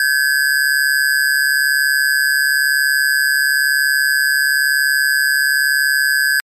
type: ring-modulated tone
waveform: square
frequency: 1622 Hz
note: G#6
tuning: 41 cents flat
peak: -10 dBFS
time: 0-6.4 s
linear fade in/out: 0 ms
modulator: 70.5 Hz
effects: MP3 64 kbps